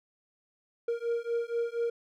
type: beating tone pair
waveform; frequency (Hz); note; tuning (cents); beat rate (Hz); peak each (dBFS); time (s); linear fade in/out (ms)
triangle; 466.2 / 470.4; A#4 / A#4; 0 / +16; 4.2; -30; 0.88-1.9; 5
effects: none